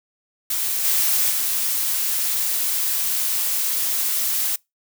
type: noise with level steps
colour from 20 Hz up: blue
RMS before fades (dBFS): -23 / -19 / -22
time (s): 0.5-4.56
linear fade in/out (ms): 5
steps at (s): 0.84 / 1.3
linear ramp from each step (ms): 10
effects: noise-tail reverb RT60 0.2 s tail -25 dB re dry